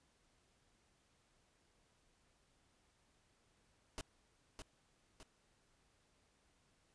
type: noise with echo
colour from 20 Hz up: pink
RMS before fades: -44 dBFS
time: 3.98-4.01 s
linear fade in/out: 0 ms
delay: 610 ms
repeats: 2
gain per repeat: -6 dB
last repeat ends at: 5.23 s
effects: pink hiss -75 dBFS RMS until 6.94 s + resampled to 22050 Hz